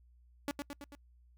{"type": "tone with echo", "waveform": "sawtooth", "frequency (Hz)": 285.8, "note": "D4", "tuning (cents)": -47, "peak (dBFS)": -29, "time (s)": [0.48, 0.51], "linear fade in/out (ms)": 0, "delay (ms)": 110, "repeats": 4, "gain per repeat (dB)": -4, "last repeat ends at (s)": 0.95, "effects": ["noise-tail reverb RT60 0.1 s tail -26 dB re dry", "added 60 Hz sine -60 dBFS peak until 1.37 s"]}